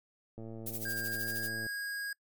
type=click train; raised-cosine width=2 ms; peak=-32 dBFS; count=145; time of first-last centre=0.38-1.666 s; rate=112 Hz
type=noise with tremolo; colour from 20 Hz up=violet; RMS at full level=-37 dBFS; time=0.66-1.49 s; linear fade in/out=5 ms; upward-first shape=sine; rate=13 Hz; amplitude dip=75%
type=tone with pitch glide; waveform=square; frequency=1605 to 1639.7 Hz; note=G6 to G#6; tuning=+40 to -23 cents; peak=-36 dBFS; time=0.85-2.13 s; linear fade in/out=5 ms; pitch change=+37 cents; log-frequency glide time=1-1.59 s
effects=noise-tail reverb RT60 0.1 s tail -22 dB re dry + MP3 96 kbps